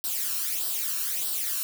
blue noise with flanger, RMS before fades -29 dBFS, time 0.04-1.63 s, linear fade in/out 0 ms, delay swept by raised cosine 0.22 to 0.74 ms, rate 1.6 Hz, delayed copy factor +0.65, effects none

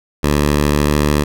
10% pulse tone with pitch glide, 73.42 to 73.97 Hz, D2 to D2, 0 to +13 cents, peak -4 dBFS, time 0.23-1.24 s, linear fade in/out 10 ms, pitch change +13 cents, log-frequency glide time 0.79-0.97 s, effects none

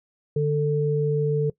sine tone pair together, 147.7 / 443.3 Hz, D3 / A4, +10 / +13 cents, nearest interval octave + perfect fifth, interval 1903 cents, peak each -22 dBFS, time 0.36-1.5 s, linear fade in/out 5 ms, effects noise-tail reverb RT60 0.1 s tail -21 dB re dry

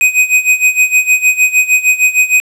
square tone with tremolo, 2505 Hz, D#7, 11 cents sharp, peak -5 dBFS, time 0.01-2.4 s, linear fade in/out 0 ms, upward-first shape sine, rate 6.5 Hz, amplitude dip 85%, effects low-pass 12000 Hz 12 dB/octave + 7-bit

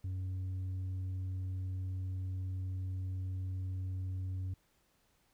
sine tone with tanh clipping, 93.2 Hz, F#2, 13 cents sharp, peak -36 dBFS, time 0.04-4.54 s, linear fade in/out 5 ms, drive 3 dB, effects pink hiss -73 dBFS RMS until 5.33 s

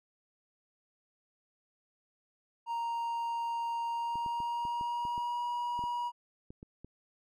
triangle tone with pitch glide, 932.3 to 961.8 Hz, A#5 to B5, 0 to -46 cents, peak -30 dBFS, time 2.66-6.12 s, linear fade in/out 50 ms, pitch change +54 cents, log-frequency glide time 3.86-5.43 s
clicks, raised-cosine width 3 ms, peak -34 dBFS, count 12, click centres 4.156 / 4.262 / 4.403 / 4.652 / 4.811 / 5.052 / 5.179 / 5.792 / 5.839 / 6.505 / 6.629 / 6.846 s
effects none

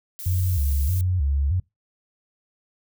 violet noise, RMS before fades -35 dBFS, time 0.19-1.01 s, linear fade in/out 0 ms
sine tone with vibrato, 79.8 Hz, D#2, 44 cents sharp, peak -19 dBFS, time 0.26-1.6 s, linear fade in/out 5 ms, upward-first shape square, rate 1.6 Hz, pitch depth 230 cents each way
effects noise-tail reverb RT60 0.2 s tail -24 dB re dry

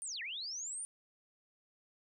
sine linear two-way sweep, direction down then up, 9397 to 1760 to 9397 Hz, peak -39 dBFS, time 0.02-0.85 s, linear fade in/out 0 ms, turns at 0.22 s, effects none

